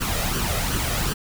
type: noise with flanger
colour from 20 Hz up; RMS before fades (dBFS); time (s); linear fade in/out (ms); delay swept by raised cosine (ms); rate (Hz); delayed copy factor
pink; -24; 0-1.14; 20; 0.66 to 1.62; 2.7; +0.55
effects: none